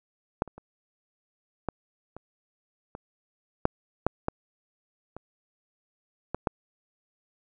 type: clicks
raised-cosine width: 1 ms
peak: -9 / -29 / -30 / -14 / -27 / -24 / -6 / -7 / -12 / -25 / -15 / -10 dBFS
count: 12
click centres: 0.421 / 0.477 / 0.58 / 1.687 / 2.166 / 2.951 / 3.654 / 4.066 / 4.284 / 5.166 / 6.346 / 6.472 s
effects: none